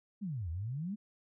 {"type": "exponential two-way sweep", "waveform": "sine", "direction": "down then up", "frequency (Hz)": [220, 77.78, 220], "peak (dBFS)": -35, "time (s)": [0.21, 0.96], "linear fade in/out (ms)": 20, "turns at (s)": 0.5, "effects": []}